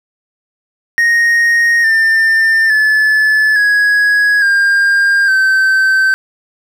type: tone with pitch steps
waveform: triangle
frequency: 1864.7 / 1796 / 1729.8 / 1666.1 / 1604.7 / 1545.5 Hz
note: A#6 / A6 / A6 / G#6 / G6 / G6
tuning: 0 / +35 / -30 / +5 / +40 / -25 cents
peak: -6 dBFS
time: 0.98-6.14 s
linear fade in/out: 0 ms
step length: 860 ms
effects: none